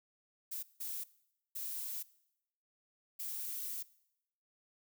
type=noise bursts at uneven times; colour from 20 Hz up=violet; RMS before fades=-41 dBFS; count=4; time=0.51-0.63 / 0.8-1.04 / 1.55-2.03 / 3.19-3.83 s; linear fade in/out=10 ms; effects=noise-tail reverb RT60 0.8 s tail -20 dB re dry